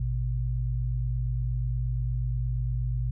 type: tone pair together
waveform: sine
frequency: 55 / 123.47 Hz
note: A1 / B2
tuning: 0 / 0 cents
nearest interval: octave + major second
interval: 1400 cents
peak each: -28 dBFS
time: 0-3.11 s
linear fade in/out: 5 ms
effects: none